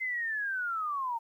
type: linear sweep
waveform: sine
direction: down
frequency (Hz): 2083 to 898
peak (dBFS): -30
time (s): 0-1.19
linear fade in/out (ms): 20
effects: 11-bit